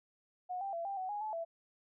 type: tone with pitch steps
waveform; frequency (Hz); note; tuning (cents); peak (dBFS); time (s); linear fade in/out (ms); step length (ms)
sine; 728 / 788 / 675 / 791 / 748 / 827 / 862 / 666; F#5 / G5 / E5 / G5 / F#5 / G#5 / A5 / E5; -28 / +9 / +41 / +15 / +19 / -8 / -36 / +18; -36; 0.49-1.45; 20; 120
effects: none